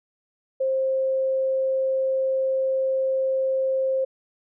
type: tone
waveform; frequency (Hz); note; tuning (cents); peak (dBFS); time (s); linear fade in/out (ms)
sine; 529; C5; +19; -20; 0.6-4.05; 10
effects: none